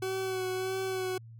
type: tone with vibrato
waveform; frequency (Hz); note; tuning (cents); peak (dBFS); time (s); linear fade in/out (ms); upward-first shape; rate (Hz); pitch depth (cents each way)
40% pulse; 376.2; F#4; +29; -30; 0.02-1.18; 5; sine; 1.6; 23
effects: added 114 Hz sine -46 dBFS peak until 1.39 s